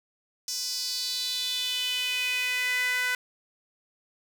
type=tone with high-pass filter sweep; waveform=sawtooth; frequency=499.4 Hz; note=B4; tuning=19 cents sharp; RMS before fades=-29 dBFS; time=0.48-3.15 s; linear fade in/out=2 ms; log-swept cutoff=5600 to 1700 Hz; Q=4.6; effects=none